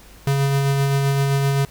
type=tone with tremolo; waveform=square; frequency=138.59 Hz; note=C#3; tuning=in tune; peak=-16 dBFS; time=0.27-1.65 s; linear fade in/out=2 ms; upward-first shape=sine; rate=7.7 Hz; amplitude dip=25%; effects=added 50 Hz sine -46 dBFS peak until 1.7 s + pink hiss -47 dBFS RMS until 1.7 s